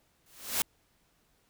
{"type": "noise with exponential growth", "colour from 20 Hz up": "white", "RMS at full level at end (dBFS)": -25, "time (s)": [0.26, 0.62], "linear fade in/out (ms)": 2, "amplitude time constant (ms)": 77, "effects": ["pink hiss -70 dBFS RMS until 1.49 s"]}